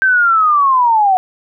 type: linear sweep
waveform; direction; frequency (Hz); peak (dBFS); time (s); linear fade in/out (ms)
sine; down; 1568 to 729; -8; 0.02-1.17; 0
effects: none